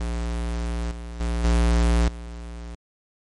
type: tone with level steps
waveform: square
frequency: 58.27 Hz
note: A#1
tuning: in tune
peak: -25 / -33 / -23 / -17 / -34 dBFS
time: 0-2.75 s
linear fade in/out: 5 ms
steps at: 0.91 / 1.2 / 1.44 / 2.08 s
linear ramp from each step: 5 ms
effects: MP3 48 kbps